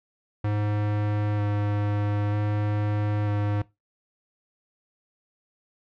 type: tone with vibrato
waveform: square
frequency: 103.83 Hz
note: G#2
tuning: in tune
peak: -24 dBFS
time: 0.44-3.62 s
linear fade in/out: 5 ms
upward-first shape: square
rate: 0.53 Hz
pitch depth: 10 cents each way
effects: noise-tail reverb RT60 0.2 s tail -19 dB re dry + low-pass 2000 Hz 12 dB/octave